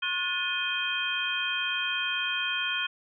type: tone cluster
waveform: sine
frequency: 1081 / 1452 / 1752 / 2499 / 3169 Hz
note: C#6 / F#6 / A6 / D#7 / G7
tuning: -44 / -33 / -8 / +7 / +18 cents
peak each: -38 / -32 / -39 / -32 / -31 dBFS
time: 0.02-2.87 s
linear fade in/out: 10 ms
effects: none